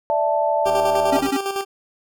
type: chord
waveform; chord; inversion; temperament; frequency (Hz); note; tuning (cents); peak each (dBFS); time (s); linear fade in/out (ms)
sine; D suspended second; none; equal; 587.3 / 659.3 / 880; D5 / E5 / A5; 0 / 0 / 0; -21; 0.1-1.19; 0
type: tone with tremolo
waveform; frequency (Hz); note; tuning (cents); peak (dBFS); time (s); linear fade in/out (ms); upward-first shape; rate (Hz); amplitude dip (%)
20% pulse; 393; G4; +4; -16; 0.65-1.65; 20; square; 9.9; 55
type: click train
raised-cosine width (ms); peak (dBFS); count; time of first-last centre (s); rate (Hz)
1; -19; 51; 0.66-1.287; 79.8
type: tone bursts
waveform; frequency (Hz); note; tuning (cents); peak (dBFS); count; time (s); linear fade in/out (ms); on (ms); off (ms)
square; 275.7; C#4; -9; -18; 3; 1.12-1.371; 10; 53; 46
effects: none